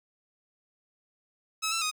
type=tone with pitch steps; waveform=10% pulse; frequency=1293 / 1336 / 1248 Hz; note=E6 / E6 / D#6; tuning=-34 / +23 / +5 cents; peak=-19 dBFS; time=1.62-1.914 s; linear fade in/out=20 ms; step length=98 ms; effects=none